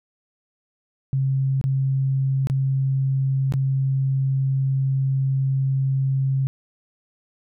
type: tone with dropouts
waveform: sine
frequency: 134.5 Hz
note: C3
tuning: 48 cents sharp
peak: -18 dBFS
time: 1.13-6.47 s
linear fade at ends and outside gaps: 0 ms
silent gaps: 1.613-1.64 / 2.471-2.499 / 3.523-3.538 s
effects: none